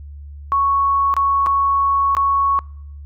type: tone with dropouts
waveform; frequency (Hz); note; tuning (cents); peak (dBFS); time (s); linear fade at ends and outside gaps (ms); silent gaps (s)
sine; 1108.7; C#6; 0; -13; 0.52-2.59; 0; 1.14-1.166 / 1.462-1.468 / 2.15-2.168
effects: noise-tail reverb RT60 0.7 s tail -26 dB re dry + added 72 Hz sine -32 dBFS peak until 3.05 s